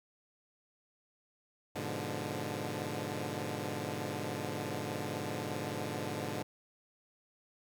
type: chord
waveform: 10% pulse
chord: G# diminished seventh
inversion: none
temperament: equal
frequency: 103.83 / 123.47 / 146.83 / 174.61 Hz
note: G#2 / B2 / D3 / F3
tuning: 0 / 0 / 0 / 0 cents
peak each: -32 / -34 / -32 / -37 dBFS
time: 1.75-6.43 s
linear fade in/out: 10 ms
effects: none